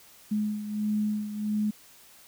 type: beating tone pair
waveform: sine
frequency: 210.8 / 212.3 Hz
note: G#3 / G#3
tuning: +26 / +38 cents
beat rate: 1.5 Hz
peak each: -27 / -33 dBFS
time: 0.31-1.71 s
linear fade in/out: 10 ms
effects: white hiss -54 dBFS RMS until 2.27 s